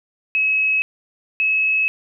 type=tone pair in turn; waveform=sine; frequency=2567 / 2578 Hz; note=E7 / E7; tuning=-47 / -39 cents; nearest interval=unison; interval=8 cents; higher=second; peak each=-15 dBFS; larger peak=neither; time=0.35-0.82 / 1.4-1.88 s; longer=second; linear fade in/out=0 ms; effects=none